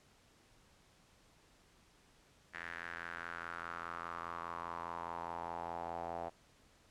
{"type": "tone with band-pass filter sweep", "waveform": "sawtooth", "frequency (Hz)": 84.9, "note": "F2", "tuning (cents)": -48, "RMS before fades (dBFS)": -44, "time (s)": [2.53, 6.3], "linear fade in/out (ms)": 20, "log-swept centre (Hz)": [1800, 720], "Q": 4.2, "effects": ["pink hiss -67 dBFS RMS until 6.9 s", "low-pass 9000 Hz 12 dB/octave"]}